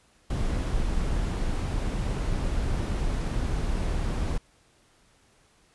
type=noise; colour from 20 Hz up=brown; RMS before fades=-27 dBFS; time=0.3-4.38 s; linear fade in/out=5 ms; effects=pink hiss -62 dBFS RMS until 5.74 s + resampled to 24000 Hz